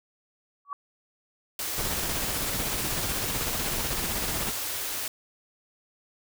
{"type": "tone with exponential growth", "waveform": "sine", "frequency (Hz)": 1135, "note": "C#6", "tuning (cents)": 41, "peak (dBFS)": -27, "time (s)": [0.65, 0.73], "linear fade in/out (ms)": 1, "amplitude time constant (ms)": 17}
{"type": "band-stop noise", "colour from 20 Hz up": "white", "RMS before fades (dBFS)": -32, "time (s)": [1.59, 5.08], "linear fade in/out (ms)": 2, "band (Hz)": [140, 240], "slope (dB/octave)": 96}
{"type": "noise with tremolo", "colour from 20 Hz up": "pink", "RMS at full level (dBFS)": -31, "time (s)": [1.78, 4.51], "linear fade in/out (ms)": 0, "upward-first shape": "square", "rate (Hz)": 16, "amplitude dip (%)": 40}
{"effects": []}